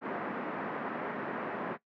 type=band-pass noise; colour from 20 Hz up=pink; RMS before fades=-37 dBFS; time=0.01-1.78 s; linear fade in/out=50 ms; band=200 to 1800 Hz; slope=24 dB/octave; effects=noise-tail reverb RT60 0.1 s tail -17 dB re dry